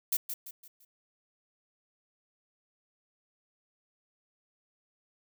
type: noise with echo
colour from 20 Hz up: violet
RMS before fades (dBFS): -28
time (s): 0.12-0.17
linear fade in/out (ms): 5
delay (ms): 170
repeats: 4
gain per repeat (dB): -8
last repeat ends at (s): 0.85
effects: none